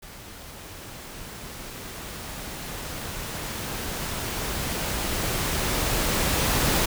pink noise with level ramp, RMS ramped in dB -43 to -22 dBFS, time 0.02-6.86 s, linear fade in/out 10 ms, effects none

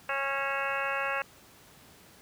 harmonic tone with a mistuned harmonic, 274.7 Hz, C#4, 16 cents flat, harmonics 2 / 3 / 4 / 5 / 6 / 7 / 8 / 9 / 10, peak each -36 / -38 / -36 / -36 / -35 / -40 / -40 / -38 / -40 dBFS, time 0.09-1.22 s, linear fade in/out 2 ms, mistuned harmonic 9, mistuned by +65 cents, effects pink hiss -55 dBFS RMS until 2.21 s + high-pass 80 Hz 12 dB/octave

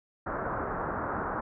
white low-pass noise, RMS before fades -33 dBFS, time 0.26-1.41 s, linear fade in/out 10 ms, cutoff 1500 Hz, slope 48 dB/octave, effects none

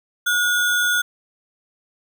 sine tone with sample-and-hold, 1446 Hz, F#6, 40 cents flat, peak -16 dBFS, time 0.26-1.02 s, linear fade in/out 10 ms, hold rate 4900 Hz, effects none

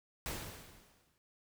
pink noise with exponential decay, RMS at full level -38 dBFS, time 0.26-1.18 s, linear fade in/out 0 ms, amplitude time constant 200 ms, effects none

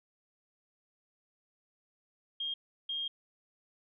sine tone bursts at uneven times, 3227 Hz, G7, 50 cents sharp, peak -33 dBFS, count 2, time 2.4-2.54 / 2.89-3.08 s, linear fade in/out 5 ms, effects none

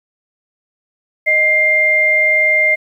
sine tone pair together, 621.5 / 2100 Hz, D#5 / C7, -2 / +6 cents, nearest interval octave + major sixth, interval 2108 cents, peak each -19 / -10 dBFS, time 1.26-2.76 s, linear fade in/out 20 ms, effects 8-bit

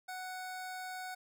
25% pulse tone, 741 Hz, F#5, 2 cents sharp, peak -37 dBFS, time 0.08-1.15 s, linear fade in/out 10 ms, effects none

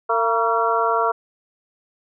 harmonic tone with a mistuned harmonic, 227.3 Hz, A#3, 43 cents flat, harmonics 2 / 3 / 4 / 5 / 6, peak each -23 / -23 / -23 / -23 / -23 dBFS, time 0.09-1.12 s, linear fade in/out 10 ms, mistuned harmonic 4, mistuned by +71 cents, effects none

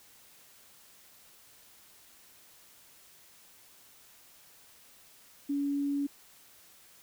sine tone, 283.1 Hz, C#4, 37 cents sharp, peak -28 dBFS, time 5.49-6.07 s, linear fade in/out 10 ms, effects white hiss -58 dBFS RMS until 7.02 s

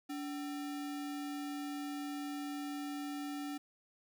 sine tone with sample-and-hold, 287.9 Hz, D4, 34 cents flat, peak -38 dBFS, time 0.09-3.58 s, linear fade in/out 10 ms, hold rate 1050 Hz, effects none

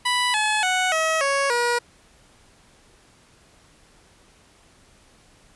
15% pulse tone with pitch steps, 987.8 / 855 / 740 / 640.5 / 554.4 / 479.8 Hz, B5 / A5 / F#5 / E5 / C#5 / A#4, 0 / -50 / 0 / -50 / 0 / +50 cents, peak -13 dBFS, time 0.05-1.79 s, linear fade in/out 10 ms, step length 290 ms, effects pink hiss -55 dBFS RMS until 5.55 s + resampled to 24000 Hz

